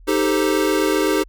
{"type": "chord", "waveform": "square", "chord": "A half-diminished seventh", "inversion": "second", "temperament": "equal", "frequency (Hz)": [311.1, 392, 440, 523.3], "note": ["Eb4", "G4", "A4", "C5"], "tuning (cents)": [0, 0, 0, 0], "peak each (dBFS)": [-21, -21, -24, -26], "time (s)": [0.07, 1.24], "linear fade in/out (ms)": 20, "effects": ["added 41 Hz sine -41 dBFS peak until 1.28 s"]}